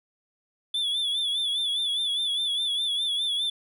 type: tone with vibrato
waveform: triangle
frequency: 3456 Hz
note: A7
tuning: 32 cents flat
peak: -23 dBFS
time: 0.74-3.5 s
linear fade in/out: 5 ms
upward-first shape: sine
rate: 4.9 Hz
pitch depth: 69 cents each way
effects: none